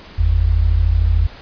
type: tone pair together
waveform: sine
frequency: 49 / 82.41 Hz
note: G1 / E2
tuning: 0 / 0 cents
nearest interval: major sixth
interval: 900 cents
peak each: -14 dBFS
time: 0.18-1.27 s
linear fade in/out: 10 ms
effects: pink hiss -39 dBFS RMS until 1.41 s + resampled to 11025 Hz